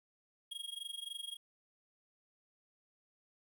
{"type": "tone with amplitude modulation", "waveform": "square", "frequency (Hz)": 3275, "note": "G#7", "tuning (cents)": -25, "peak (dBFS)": -39, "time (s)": [0.51, 1.37], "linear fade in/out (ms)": 10, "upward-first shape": "sine", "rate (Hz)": 23.5, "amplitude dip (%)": 90, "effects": ["12-bit"]}